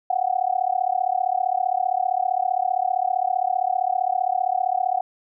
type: tone with amplitude modulation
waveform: sine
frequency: 740 Hz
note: F#5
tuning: in tune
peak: -15 dBFS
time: 0.1-5.01 s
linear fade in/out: 5 ms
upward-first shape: sine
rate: 35.3 Hz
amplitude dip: 100%
effects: none